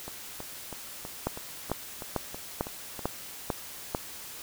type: two click trains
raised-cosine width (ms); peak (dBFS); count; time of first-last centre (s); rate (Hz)
1; -13 / -24; 7 / 10; 1.27-3.949 / 0.08-2.993; 2.24 / 3.09
effects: white hiss -43 dBFS RMS until 4.42 s